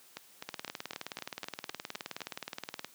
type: two click trains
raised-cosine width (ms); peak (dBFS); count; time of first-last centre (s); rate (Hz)
0.2; -20 / -22; 46 / 9; 0.49-2.846 / 0.17-2.206; 19.1 / 3.93
effects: white hiss -59 dBFS RMS until 2.94 s + high-pass 150 Hz 12 dB/octave